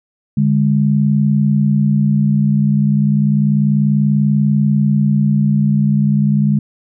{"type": "tone pair together", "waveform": "sine", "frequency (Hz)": [145.5, 205.8], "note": ["D3", "G#3"], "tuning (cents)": [-16, -16], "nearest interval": "tritone", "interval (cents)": 600, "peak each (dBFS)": -13, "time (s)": [0.37, 6.59], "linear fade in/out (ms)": 5, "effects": []}